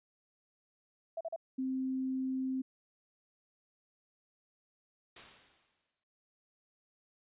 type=tone bursts; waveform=sine; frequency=659.3 Hz; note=E5; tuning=in tune; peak=-35 dBFS; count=3; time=1.17-1.362 s; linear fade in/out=5 ms; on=38 ms; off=39 ms
type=tone; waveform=sine; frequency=261.6 Hz; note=C4; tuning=in tune; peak=-32 dBFS; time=1.58-2.62 s; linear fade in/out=10 ms
type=noise with exponential decay; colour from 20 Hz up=white; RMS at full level=-47 dBFS; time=5.16-6.04 s; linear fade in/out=5 ms; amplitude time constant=190 ms
effects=resampled to 8000 Hz